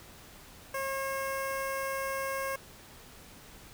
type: tone with notch filter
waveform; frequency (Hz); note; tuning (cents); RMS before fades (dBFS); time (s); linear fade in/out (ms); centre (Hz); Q
15% pulse; 540; C#5; -45; -34; 0.74-2.56; 5; 4200; 1.2
effects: pink hiss -52 dBFS RMS until 3.73 s